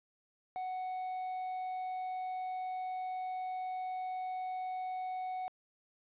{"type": "tone", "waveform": "triangle", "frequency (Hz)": 742, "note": "F#5", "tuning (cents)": 5, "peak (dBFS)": -34, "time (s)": [0.56, 5.48], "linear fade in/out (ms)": 0, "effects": ["resampled to 8000 Hz", "12-bit"]}